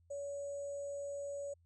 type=tone with sample-and-hold; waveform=sine; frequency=566 Hz; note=C#5; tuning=36 cents sharp; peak=-39 dBFS; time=0.1-1.54 s; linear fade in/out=10 ms; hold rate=7350 Hz; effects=added 85 Hz sine -66 dBFS peak until 1.65 s + resampled to 22050 Hz